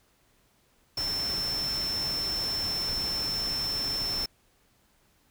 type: tone in noise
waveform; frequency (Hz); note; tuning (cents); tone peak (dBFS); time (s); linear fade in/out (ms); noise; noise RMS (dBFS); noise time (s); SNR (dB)
sine; 5350; E8; +25; -28; 0.97-4.26; 5; pink; -38; 0.97-4.26; +7
effects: pink hiss -66 dBFS RMS until 5.3 s